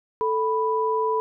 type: tone pair together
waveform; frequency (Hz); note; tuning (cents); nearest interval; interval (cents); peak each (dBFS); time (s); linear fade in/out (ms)
sine; 440 / 987.8; A4 / B5; 0 / 0; octave + major second; 1400; -23; 0.21-1.2; 0
effects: none